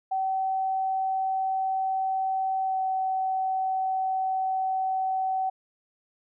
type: tone with pitch glide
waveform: sine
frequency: 764 to 759.2 Hz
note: G5 to F#5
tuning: -45 to +44 cents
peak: -24 dBFS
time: 0.11-5.5 s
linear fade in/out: 10 ms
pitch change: -11 cents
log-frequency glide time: 2.65-2.77 s
effects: none